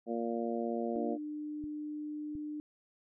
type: harmonic tone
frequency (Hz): 116.54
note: A#2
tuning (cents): 0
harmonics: 2 / 3 / 4 / 5 / 6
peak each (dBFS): -36 / -38 / -39 / -40 / -41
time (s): 0.06-1.18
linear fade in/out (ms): 50
type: tone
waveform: sine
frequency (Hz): 300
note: D4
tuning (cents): +37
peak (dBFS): -37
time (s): 0.96-2.6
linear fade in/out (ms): 0
type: clicks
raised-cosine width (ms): 5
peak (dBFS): -37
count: 2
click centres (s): 1.64 / 2.353
effects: none